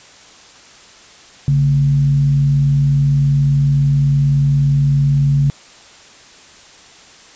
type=tone with frequency modulation; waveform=sine; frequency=141.2 Hz; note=C#3; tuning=32 cents sharp; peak=-10 dBFS; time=1.48-5.5 s; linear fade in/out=0 ms; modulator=83.5 Hz; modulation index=0.26; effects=white hiss -42 dBFS RMS until 7.35 s + resampled to 16000 Hz